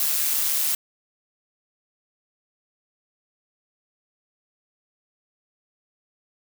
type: noise with amplitude modulation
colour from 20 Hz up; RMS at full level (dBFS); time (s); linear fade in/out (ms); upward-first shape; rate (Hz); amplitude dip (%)
blue; -21; 0-0.75; 2; sine; 147; 45
effects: none